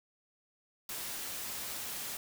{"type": "noise", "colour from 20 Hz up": "white", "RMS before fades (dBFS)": -40, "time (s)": [0.89, 2.17], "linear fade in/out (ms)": 2, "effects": []}